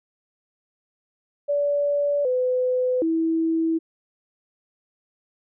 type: tone with pitch steps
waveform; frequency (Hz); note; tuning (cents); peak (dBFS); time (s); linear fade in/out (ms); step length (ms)
sine; 576 / 505 / 325.7; D5 / B4 / E4; -34 / +39 / -21; -19; 1.48-3.79; 20; 770
effects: none